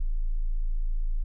sine tone, 27.63 Hz, A0, 8 cents sharp, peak -23 dBFS, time 0-1.24 s, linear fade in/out 10 ms, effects none

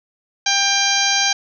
harmonic tone with a mistuned harmonic, 794 Hz, G5, 22 cents sharp, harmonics 1 / 2 / 3 / 4 / 5 / 6 / 7 / 8, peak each -23 / -23 / -23 / -23 / -23 / -23 / -23 / -23 dBFS, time 0.46-1.33 s, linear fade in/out 5 ms, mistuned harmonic 7, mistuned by +23 cents, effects none

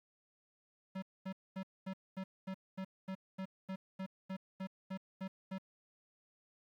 square tone bursts, 190 Hz, F#3, 46 cents sharp, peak -40 dBFS, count 16, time 0.95-5.584 s, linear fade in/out 10 ms, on 74 ms, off 230 ms, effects low-pass 3000 Hz 12 dB/octave + 11-bit

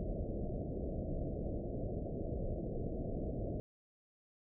pink low-pass noise, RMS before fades -39 dBFS, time 0-3.6 s, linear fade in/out 0 ms, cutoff 680 Hz, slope 96 dB/octave, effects none

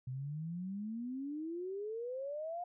sine exponential sweep, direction up, 124.9 to 720 Hz, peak -38 dBFS, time 0.07-2.64 s, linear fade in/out 5 ms, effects none

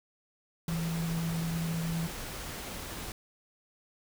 sine tone in noise, 165.5 Hz, E3, 7 cents sharp, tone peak -30 dBFS, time 0.68-2.07 s, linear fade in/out 2 ms, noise pink, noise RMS -40 dBFS, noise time 0.68-3.12 s, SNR +7 dB, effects none

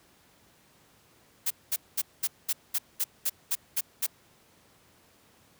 blue noise bursts, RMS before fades -27 dBFS, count 11, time 1.46-4.066 s, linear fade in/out 10 ms, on 46 ms, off 210 ms, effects pink hiss -61 dBFS RMS until 5.59 s + high-pass 80 Hz 12 dB/octave

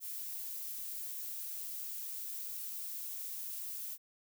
violet noise, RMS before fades -42 dBFS, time 0-3.98 s, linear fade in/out 50 ms, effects none

